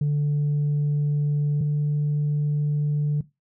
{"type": "tone pair in turn", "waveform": "sine", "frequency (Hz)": [146.6, 147.7], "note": ["D3", "D3"], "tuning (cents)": [-3, 10], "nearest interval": "unison", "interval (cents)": 13, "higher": "second", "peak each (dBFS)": [-17, -18], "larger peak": "first", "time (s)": [[0.01, 1.61], [1.61, 3.21]], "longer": "neither", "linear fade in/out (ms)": 5, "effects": ["noise-tail reverb RT60 0.2 s tail -17 dB re dry", "tanh soft clip ceiling -18 dBFS"]}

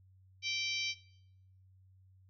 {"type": "harmonic tone with a mistuned harmonic", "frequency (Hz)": 779, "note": "G5", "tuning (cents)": -11, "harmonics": [3, 4, 5, 6, 7, 8], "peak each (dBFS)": [-37, -39, -41, -43, -44, -45], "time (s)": [0.42, 0.95], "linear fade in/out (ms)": 50, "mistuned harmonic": 8, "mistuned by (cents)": -69, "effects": ["noise-tail reverb RT60 0.8 s tail -22 dB re dry", "added 94 Hz sine -60 dBFS peak until 2.29 s"]}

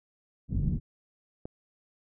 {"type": "low-pass noise", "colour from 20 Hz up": "white", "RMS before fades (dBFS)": -28, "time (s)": [0.48, 0.8], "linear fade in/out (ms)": 50, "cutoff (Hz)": 190, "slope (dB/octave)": 24}
{"type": "click", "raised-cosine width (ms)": 2, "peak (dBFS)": -25, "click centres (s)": 1.455}
{"effects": []}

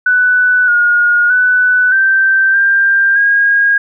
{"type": "tone with pitch steps", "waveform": "sine", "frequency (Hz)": [1491, 1434, 1494, 1560, 1590, 1632], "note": ["F#6", "F6", "F#6", "G6", "G6", "G#6"], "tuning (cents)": [13, 45, 16, -9, 24, -31], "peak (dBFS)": -7, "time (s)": [0.06, 3.78], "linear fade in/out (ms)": 5, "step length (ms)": 620, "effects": []}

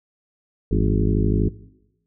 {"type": "harmonic tone with a mistuned harmonic", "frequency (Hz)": 52.3, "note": "G#1", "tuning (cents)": 13, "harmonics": [1, 2, 3, 4, 5, 6, 7, 8], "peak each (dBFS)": [-20, -23, -25, -26, -27, -28, -28, -29], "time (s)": [0.71, 1.49], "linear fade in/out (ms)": 5, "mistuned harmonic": 3, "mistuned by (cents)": 120, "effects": ["noise-tail reverb RT60 0.9 s tail -19 dB re dry"]}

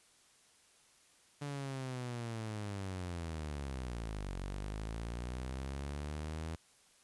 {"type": "linear two-way sweep", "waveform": "sawtooth", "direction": "down then up", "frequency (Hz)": [145.4, 45.66, 81.9], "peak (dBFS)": -35, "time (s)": [1.41, 6.56], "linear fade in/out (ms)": 10, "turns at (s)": 4.34, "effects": ["white hiss -66 dBFS RMS until 7.03 s", "resampled to 24000 Hz"]}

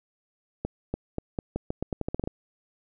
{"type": "accelerating click train", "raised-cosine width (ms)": 2, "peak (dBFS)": -15, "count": 14, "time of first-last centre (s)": [0.65, 2.275], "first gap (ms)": 290, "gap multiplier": 0.84, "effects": []}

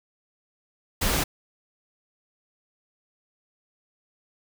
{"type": "noise", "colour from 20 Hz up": "pink", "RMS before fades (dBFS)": -24, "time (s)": [1.01, 1.24], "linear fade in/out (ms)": 10, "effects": []}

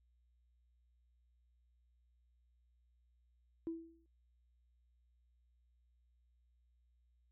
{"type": "tone with exponential decay", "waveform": "sine", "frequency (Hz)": 329.6, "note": "E4", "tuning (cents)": 0, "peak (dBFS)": -35, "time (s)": [3.67, 4.06], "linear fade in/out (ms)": 0, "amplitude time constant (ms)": 84, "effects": ["tanh soft clip ceiling -31 dBFS", "added 60 Hz sine -70 dBFS peak until 7.31 s"]}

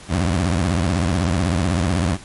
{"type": "tone with vibrato", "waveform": "20% pulse", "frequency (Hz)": 87.31, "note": "F2", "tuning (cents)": 0, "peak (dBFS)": -12, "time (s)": [0.08, 2.18], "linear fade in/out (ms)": 50, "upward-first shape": "triangle", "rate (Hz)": 16, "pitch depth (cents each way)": 280, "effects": ["pink hiss -41 dBFS RMS until 2.24 s", "MP3 48 kbps"]}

